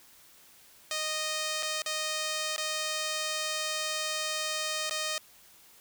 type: tone with dropouts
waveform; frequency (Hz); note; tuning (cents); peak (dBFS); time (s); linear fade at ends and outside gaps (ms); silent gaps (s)
5% pulse; 620; D#5; -6; -19; 0.91-5.18; 1; 1.626-1.63 / 1.82-1.861 / 2.563-2.58 / 4.896-4.909
effects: white hiss -57 dBFS RMS until 5.8 s